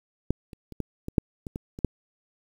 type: clicks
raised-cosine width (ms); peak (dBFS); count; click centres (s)
3; -10 / -29 / -28 / -16 / -20 / -6 / -22 / -19 / -25 / -8; 10; 0.306 / 0.532 / 0.723 / 0.803 / 1.084 / 1.182 / 1.468 / 1.559 / 1.789 / 1.847
effects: 8-bit